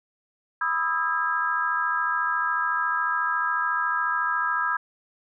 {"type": "chord", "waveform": "sine", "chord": "E major seventh", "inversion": "second", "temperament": "equal with one note detuned", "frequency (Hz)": [987.8, 1244.5, 1318.5, 1628], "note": ["B5", "D#6", "E6", "G#6"], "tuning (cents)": [0, 0, 0, -35], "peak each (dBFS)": [-29, -29, -28, -26], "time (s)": [0.61, 4.77], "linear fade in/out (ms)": 5, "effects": []}